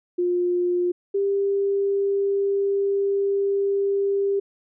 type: tone pair in turn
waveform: sine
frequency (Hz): 354.8 / 397.3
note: F4 / G4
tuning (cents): +27 / +23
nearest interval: major second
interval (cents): 196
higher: second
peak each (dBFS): -19 / -19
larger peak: neither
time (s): 0.18-0.92 / 1.14-4.4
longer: second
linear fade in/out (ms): 10
effects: none